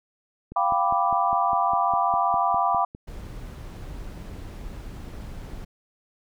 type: click train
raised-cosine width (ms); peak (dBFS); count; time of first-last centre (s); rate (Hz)
3; -25; 13; 0.52-2.949; 4.94
type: chord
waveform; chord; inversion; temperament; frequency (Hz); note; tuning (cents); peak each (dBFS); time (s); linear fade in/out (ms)
sine; G dominant seventh; third; equal; 698.5 / 784 / 987.8 / 1174.7; F5 / G5 / B5 / D6; 0 / 0 / 0 / 0; -25; 0.56-2.85; 5
type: noise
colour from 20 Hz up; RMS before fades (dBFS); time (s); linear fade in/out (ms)
brown; -37; 3.07-5.65; 10
effects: none